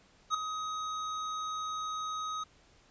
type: tone with ADSR envelope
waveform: square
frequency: 1260 Hz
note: D#6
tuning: 21 cents sharp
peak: -25 dBFS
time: 0.3-2.44 s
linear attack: 44 ms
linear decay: 4 ms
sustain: -10 dB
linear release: 10 ms
effects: pink hiss -63 dBFS RMS until 2.9 s + resampled to 16000 Hz